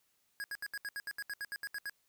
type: tone bursts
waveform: square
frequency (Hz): 1652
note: G#6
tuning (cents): -10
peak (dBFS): -38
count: 14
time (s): 0.4-1.896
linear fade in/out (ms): 0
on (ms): 40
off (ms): 72
effects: white hiss -75 dBFS RMS until 2.08 s